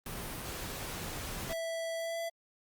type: noise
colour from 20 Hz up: pink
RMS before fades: -40 dBFS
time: 0.06-1.53 s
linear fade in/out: 2 ms
type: tone with pitch glide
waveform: square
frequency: 659.3 to 668.5 Hz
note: E5 to E5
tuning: 0 to +24 cents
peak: -35 dBFS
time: 1.49-2.3 s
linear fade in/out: 20 ms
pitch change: +24 cents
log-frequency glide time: 1.97-2.18 s
effects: Opus 32 kbps